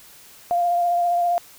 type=tone with vibrato; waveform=sine; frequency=698 Hz; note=F5; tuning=1 cent flat; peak=-17 dBFS; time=0.51-1.38 s; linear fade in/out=0 ms; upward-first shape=triangle; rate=15 Hz; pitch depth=23 cents each way; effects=white hiss -47 dBFS RMS until 1.58 s